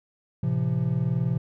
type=tone cluster; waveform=triangle; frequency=111.1 / 131.3 / 170.9 Hz; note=A2 / C3 / F3; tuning=+17 / +6 / -37 cents; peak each=-27 / -23 / -25 dBFS; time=0.43-1.38 s; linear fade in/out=5 ms; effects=none